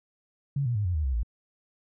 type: tone with pitch steps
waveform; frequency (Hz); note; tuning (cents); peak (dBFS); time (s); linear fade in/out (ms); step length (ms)
sine; 140 / 120.48 / 103.68 / 89.22 / 76.78 / 66.07 / 56.86; C#3 / B2 / G#2 / F2 / D#2 / C2 / A#1; +18 / -42 / -2 / +38 / -22 / +17 / -42; -24; 0.56-1.232; 5; 96
effects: none